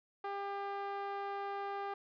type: tone with band-pass filter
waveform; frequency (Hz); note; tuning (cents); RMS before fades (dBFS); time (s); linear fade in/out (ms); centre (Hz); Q
sawtooth; 399.3; G4; +32; -40; 0.24-1.94; 5; 920; 1.5
effects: resampled to 11025 Hz